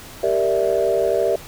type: chord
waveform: sine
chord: E half-diminished seventh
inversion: first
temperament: equal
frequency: 392 / 466.2 / 587.3 / 659.3 Hz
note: G4 / Bb4 / D5 / E5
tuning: 0 / 0 / 0 / 0 cents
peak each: -21 dBFS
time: 0.23-1.36 s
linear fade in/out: 5 ms
effects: tanh soft clip ceiling -7 dBFS + pink hiss -39 dBFS RMS until 1.47 s